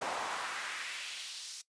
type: noise with high-pass filter sweep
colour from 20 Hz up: brown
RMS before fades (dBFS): -40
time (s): 0.01-1.62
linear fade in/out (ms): 10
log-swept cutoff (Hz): 680 to 5600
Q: 1.6
effects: noise-tail reverb RT60 0.1 s tail -18 dB re dry + resampled to 22050 Hz